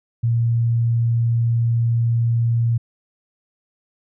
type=tone; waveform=sine; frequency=116.7 Hz; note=A#2; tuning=2 cents sharp; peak=-15 dBFS; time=0.23-2.78 s; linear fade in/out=10 ms; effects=none